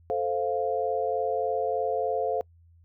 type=chord; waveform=sine; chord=F major; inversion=first; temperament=equal; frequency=440 / 523.3 / 698.5 Hz; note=A4 / C5 / F5; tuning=0 / 0 / 0 cents; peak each=-29 dBFS; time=0.1-2.41 s; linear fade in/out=0 ms; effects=noise-tail reverb RT60 0.1 s tail -26 dB re dry + added 84 Hz sine -54 dBFS peak until 2.84 s